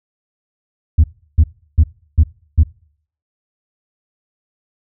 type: tone bursts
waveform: sine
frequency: 77.78 Hz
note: D#2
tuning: in tune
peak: -3 dBFS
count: 5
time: 0.98-2.635 s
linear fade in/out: 10 ms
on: 59 ms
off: 340 ms
effects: noise-tail reverb RT60 0.6 s tail -25 dB re dry + tanh soft clip ceiling -4 dBFS